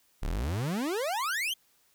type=exponential sweep; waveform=40% pulse; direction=up; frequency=30.87 to 3274 Hz; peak=-28 dBFS; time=0.22-1.54 s; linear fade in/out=10 ms; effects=white hiss -67 dBFS RMS until 1.94 s